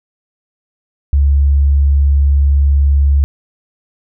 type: tone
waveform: sine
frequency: 70.3 Hz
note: C#2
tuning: 25 cents sharp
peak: -7 dBFS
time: 1.13-3.24 s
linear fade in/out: 0 ms
effects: none